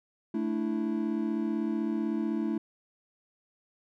triangle chord, A suspended fourth, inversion none, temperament equal, 220 / 293.7 / 329.6 Hz, A3 / D4 / E4, 0 / 0 / 0 cents, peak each -29 / -32 / -30 dBFS, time 0.34-2.58 s, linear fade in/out 5 ms, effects none

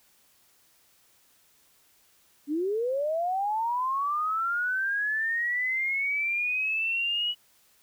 sine linear sweep, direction up, 277.7 to 2941 Hz, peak -25 dBFS, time 2.47-7.35 s, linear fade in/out 50 ms, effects white hiss -63 dBFS RMS until 7.82 s

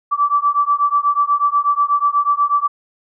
sine beating tone pair, 1155 / 1163.2 Hz, D6 / D6, -29 / -17 cents, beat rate 8.2 Hz, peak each -16 dBFS, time 0.11-2.68 s, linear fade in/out 20 ms, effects none

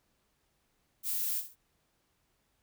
violet noise with echo, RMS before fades -33 dBFS, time 1.03-1.43 s, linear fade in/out 50 ms, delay 65 ms, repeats 2, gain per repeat -11 dB, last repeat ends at 1.56 s, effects pink hiss -75 dBFS RMS until 2.62 s

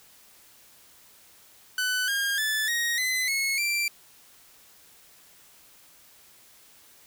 sawtooth tone with pitch steps, 1500 / 1617 / 1743.1 / 1879 / 2026 / 2183 / 2354 Hz, F#6 / G#6 / A6 / A#6 / B6 / C#7 / D7, +23 / -47 / -17 / +13 / +44 / -27 / +3 cents, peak -21 dBFS, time 1.78-3.88 s, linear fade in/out 2 ms, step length 300 ms, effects white hiss -55 dBFS RMS until 7.06 s

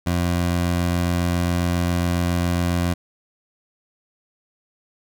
20% pulse tone, 87.31 Hz, F2, in tune, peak -14 dBFS, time 0.06-2.94 s, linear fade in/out 10 ms, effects none

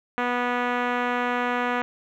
5% pulse tone with low-pass filter, 245 Hz, B3, 14 cents flat, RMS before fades -25 dBFS, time 0.18-1.82 s, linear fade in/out 0 ms, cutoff 1700 Hz, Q 0.76, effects 9-bit

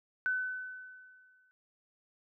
sine tone with exponential decay, 1509 Hz, F#6, 34 cents sharp, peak -27 dBFS, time 0.26-1.51 s, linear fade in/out 0 ms, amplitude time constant 270 ms, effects none

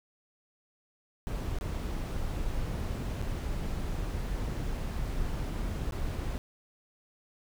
brown noise with dropouts, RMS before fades -33 dBFS, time 1.27-6.38 s, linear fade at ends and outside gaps 0 ms, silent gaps 1.586-1.611 / 3.215-3.224 / 5.909-5.922 s, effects none

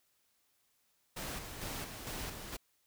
pink noise with tremolo, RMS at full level -41 dBFS, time 1.16-2.57 s, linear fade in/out 10 ms, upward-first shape square, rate 2.2 Hz, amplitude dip 45%, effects white hiss -75 dBFS RMS until 2.86 s

